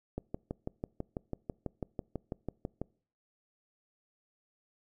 click train, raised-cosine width 2 ms, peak -22 dBFS, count 17, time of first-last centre 0.18-2.816 s, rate 6.07 Hz, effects noise-tail reverb RT60 0.5 s tail -25 dB re dry

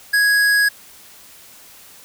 sine tone with hard clipping, 1661.2 Hz, G#6, in tune, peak -14 dBFS, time 0.13-0.69 s, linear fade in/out 10 ms, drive 15 dB, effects white hiss -44 dBFS RMS until 2.04 s

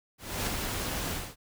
pink noise with ADSR envelope, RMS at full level -30 dBFS, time 0.18-1.36 s, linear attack 290 ms, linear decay 16 ms, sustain -3 dB, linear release 240 ms, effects none

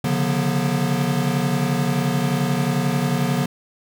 square tone cluster, 137.6 / 148.9 / 179.7 / 240.6 Hz, C#3 / D3 / F3 / B3, -12 / +24 / +50 / -45 cents, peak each -25 dBFS, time 0.04-3.46 s, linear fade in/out 5 ms, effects none

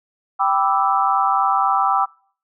sine chord, E minor seventh, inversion first, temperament equal, 784 / 987.8 / 1174.7 / 1318.5 Hz, G5 / B5 / D6 / E6, 0 / 0 / 0 / 0 cents, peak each -19 / -22 / -20 / -21 dBFS, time 0.39-2.06 s, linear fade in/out 20 ms, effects noise-tail reverb RT60 0.5 s tail -25 dB re dry

